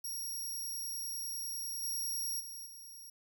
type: tone with level steps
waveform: 5% pulse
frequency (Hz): 5610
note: F8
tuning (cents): +7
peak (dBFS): -32 / -29 / -38 / -43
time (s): 0.04-3.1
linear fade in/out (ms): 5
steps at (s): 1.82 / 2.39 / 2.65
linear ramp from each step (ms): 20
effects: none